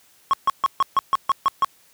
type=tone bursts; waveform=triangle; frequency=1092 Hz; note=C#6; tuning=26 cents flat; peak=-12 dBFS; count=9; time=0.31-1.646 s; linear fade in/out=0 ms; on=24 ms; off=140 ms; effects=white hiss -56 dBFS RMS until 1.93 s + high-pass 60 Hz 12 dB/octave